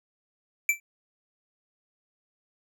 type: tone with exponential decay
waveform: square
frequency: 2333 Hz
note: D7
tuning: 12 cents flat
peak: -17 dBFS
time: 0.69-0.8 s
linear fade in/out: 2 ms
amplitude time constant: 23 ms
effects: none